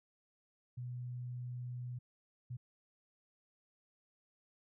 sine tone bursts at uneven times, 123.47 Hz, B2, in tune, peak -40 dBFS, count 2, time 0.77-1.99 / 2.5-2.57 s, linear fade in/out 10 ms, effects none

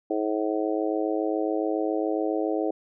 harmonic tone, 107.2 Hz, A2, 45 cents flat, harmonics 3 / 4 / 5 / 6 / 7, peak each -27 / -29 / -31 / -33 / -34 dBFS, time 0.1-2.71 s, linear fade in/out 5 ms, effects none

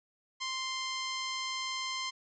10% pulse tone, 1046.5 Hz, C6, in tune, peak -25 dBFS, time 0.4-2.11 s, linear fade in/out 20 ms, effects resampled to 16000 Hz

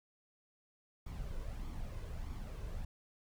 brown noise with flanger, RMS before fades -42 dBFS, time 1.06-2.85 s, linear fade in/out 5 ms, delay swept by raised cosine 0.89 to 1.99 ms, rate 1.6 Hz, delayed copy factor +0.5, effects none

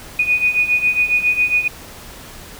sine beating tone pair, 2469 / 2476.3 Hz, D#7 / D#7, -14 / -9 cents, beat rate 7.3 Hz, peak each -19 / -15 dBFS, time 0.19-1.68 s, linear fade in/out 5 ms, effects pink hiss -37 dBFS RMS until 2.59 s

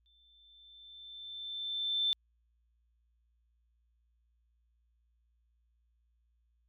sine tone with exponential growth, 3545 Hz, A7, 12 cents sharp, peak -26 dBFS, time 0.06-2.13 s, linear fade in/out 0 ms, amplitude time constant 450 ms, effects added 58 Hz sine -70 dBFS peak until 6.68 s + MP3 96 kbps

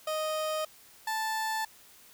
30% pulse tone pair in turn, 622.3 / 880.1 Hz, D#5 / A5, 0 / 0 cents, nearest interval tritone, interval 600 cents, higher second, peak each -27 dBFS, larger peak neither, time 0.07-0.65 / 1.07-1.65 s, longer neither, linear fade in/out 5 ms, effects white hiss -56 dBFS RMS until 2.13 s

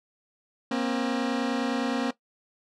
sawtooth tone pair together, 237.6 / 267.3 Hz, A#3 / C4, +33 / +37 cents, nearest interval major second, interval 204 cents, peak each -24 dBFS, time 0.71-2.11 s, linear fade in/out 5 ms, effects noise-tail reverb RT60 0.1 s tail -17 dB re dry + low-pass 5000 Hz 12 dB/octave

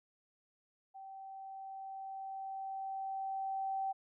sine tone with level ramp, 774 Hz, G5, 22 cents flat, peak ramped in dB -47 to -33 dBFS, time 0.94-3.93 s, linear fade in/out 20 ms, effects none

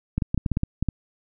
clicks, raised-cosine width 5 ms, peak -10 dBFS, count 10, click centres 0.18 / 0.222 / 0.345 / 0.377 / 0.462 / 0.517 / 0.571 / 0.634 / 0.826 / 0.887 s, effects none

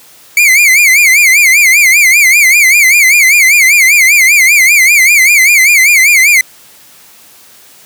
45% pulse tone with vibrato, 2223 Hz, C#7, 4 cents sharp, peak -3 dBFS, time 0.37-6.41 s, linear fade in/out 2 ms, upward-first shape sine, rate 5.1 Hz, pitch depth 160 cents each way, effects white hiss -39 dBFS RMS until 7.85 s + high-pass 80 Hz 12 dB/octave

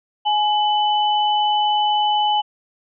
sine tone pair together, 840 / 2996 Hz, G#5 / F#7, +19 / +21 cents, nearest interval octave + minor seventh, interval 2202 cents, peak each -16 / -22 dBFS, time 0.25-2.42 s, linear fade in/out 20 ms, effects none

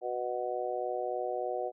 harmonic tone, 123.3 Hz, B2, 2 cents flat, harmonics 3 / 4 / 5 / 6, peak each -38 / -36 / -37 / -36 dBFS, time 0.01-1.72 s, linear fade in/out 50 ms, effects none

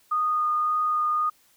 sine tone with vibrato, 1230 Hz, D#6, 20 cents flat, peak -21 dBFS, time 0.11-1.3 s, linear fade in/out 10 ms, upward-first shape sine, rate 1.8 Hz, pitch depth 9 cents each way, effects white hiss -61 dBFS RMS until 1.56 s

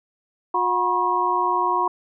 sine tone cluster, 358.2 / 727 / 965 / 1085 Hz, F4 / F#5 / B5 / C#6, +44 / -31 / -40 / -37 cents, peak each -27 / -27 / -21 / -23 dBFS, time 0.54-1.88 s, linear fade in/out 5 ms, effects none

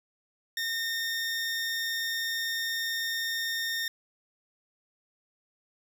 20% pulse tone, 1829 Hz, A#6, 33 cents flat, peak -24 dBFS, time 0.57-3.88 s, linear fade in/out 2 ms, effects none

